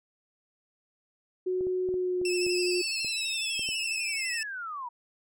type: tone with pitch glide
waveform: sine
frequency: 368.1 to 358.4 Hz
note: F#4 to F4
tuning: -9 to +45 cents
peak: -26 dBFS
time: 1.46-2.82 s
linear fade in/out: 10 ms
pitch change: -46 cents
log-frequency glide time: 1.89-2.36 s
type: clicks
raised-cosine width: 2 ms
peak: -30 dBFS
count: 9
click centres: 1.609 / 1.669 / 1.889 / 1.941 / 2.215 / 2.466 / 3.047 / 3.594 / 3.689 s
type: tone with vibrato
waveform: 20% pulse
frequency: 2637 Hz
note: E7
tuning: in tune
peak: -25 dBFS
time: 2.25-4.43 s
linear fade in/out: 2 ms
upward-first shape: sine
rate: 12 Hz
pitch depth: 40 cents each way
type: linear sweep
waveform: sine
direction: down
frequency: 5300 to 932.3 Hz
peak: -34 dBFS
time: 2.4-4.89 s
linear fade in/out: 10 ms
effects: none